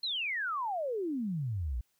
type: exponential sweep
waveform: sine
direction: down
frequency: 4269 to 54.3 Hz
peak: -31 dBFS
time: 0.03-1.81 s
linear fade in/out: 5 ms
effects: white hiss -75 dBFS RMS until 1.99 s